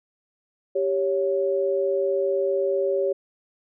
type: tone pair together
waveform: sine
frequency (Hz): 392 / 556.5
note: G4 / C#5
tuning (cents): 0 / +7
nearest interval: tritone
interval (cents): 607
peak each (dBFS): -23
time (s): 0.75-3.13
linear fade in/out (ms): 10
effects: none